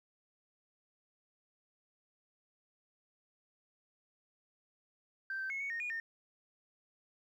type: tone with pitch steps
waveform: sine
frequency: 1564 / 1552 / 2181 / 2224 / 1851 / 2443 / 1824 Hz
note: G6 / G6 / C#7 / C#7 / A#6 / D#7 / A#6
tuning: -4 / -18 / -29 / +5 / -13 / -32 / -38 cents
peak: -35 dBFS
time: 5.3-6 s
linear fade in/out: 2 ms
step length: 100 ms
effects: tanh soft clip ceiling -32 dBFS + 12-bit